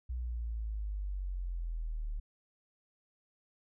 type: exponential sweep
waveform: sine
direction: down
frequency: 62.2 to 36.71 Hz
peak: -34 dBFS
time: 0.09-2.2 s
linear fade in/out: 10 ms
effects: none